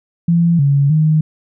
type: tone with pitch steps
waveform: sine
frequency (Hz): 169.6 / 140.7 / 155.5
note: E3 / C#3 / D#3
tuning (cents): +50 / +26 / -1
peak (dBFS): -9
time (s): 0.28-1.21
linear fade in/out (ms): 5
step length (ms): 310
effects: none